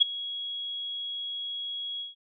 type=tone with ADSR envelope; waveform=sine; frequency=3322 Hz; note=G#7; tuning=in tune; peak=-13 dBFS; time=0-2.15 s; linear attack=20 ms; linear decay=11 ms; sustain=-19 dB; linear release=150 ms; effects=none